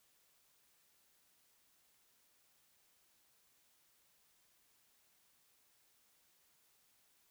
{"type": "silence", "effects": ["white hiss -73 dBFS RMS until 7.3 s"]}